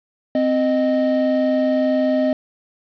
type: tone pair together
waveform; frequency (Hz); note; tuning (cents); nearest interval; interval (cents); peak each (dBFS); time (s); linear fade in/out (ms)
triangle; 260 / 618.4; C4 / D#5; -11 / -11; octave + minor third; 1500; -16; 0.35-2.33; 2
effects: resampled to 11025 Hz + 7-bit